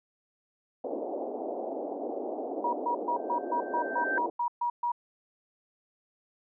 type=band-pass noise; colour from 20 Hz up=white; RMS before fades=-35 dBFS; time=0.84-4.3 s; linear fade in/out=2 ms; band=260 to 740 Hz; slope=48 dB/octave
type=tone bursts; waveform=sine; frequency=958 Hz; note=A#5; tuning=47 cents sharp; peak=-26 dBFS; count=11; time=2.64-4.919 s; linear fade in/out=5 ms; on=89 ms; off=130 ms
type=tone with exponential growth; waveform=sine; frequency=1561 Hz; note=G6; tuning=8 cents flat; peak=-25 dBFS; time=3.16-4.18 s; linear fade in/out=1 ms; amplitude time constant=220 ms
effects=none